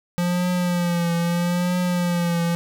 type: tone with vibrato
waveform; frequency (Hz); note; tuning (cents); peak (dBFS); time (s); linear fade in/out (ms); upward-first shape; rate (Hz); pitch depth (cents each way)
square; 174.7; F3; +1; -20; 0.18-2.55; 0; triangle; 0.78; 54
effects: none